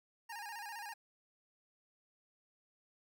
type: tone with vibrato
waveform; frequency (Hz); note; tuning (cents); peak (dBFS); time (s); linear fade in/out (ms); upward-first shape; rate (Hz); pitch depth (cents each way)
25% pulse; 870; A5; -20; -40; 0.29-0.94; 10; square; 15; 98
effects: 12-bit